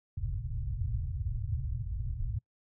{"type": "low-pass noise", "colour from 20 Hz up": "white", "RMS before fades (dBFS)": -34, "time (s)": [0.17, 2.39], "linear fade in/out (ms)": 5, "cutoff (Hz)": 130, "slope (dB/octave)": 96, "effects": ["noise-tail reverb RT60 0.1 s tail -24 dB re dry"]}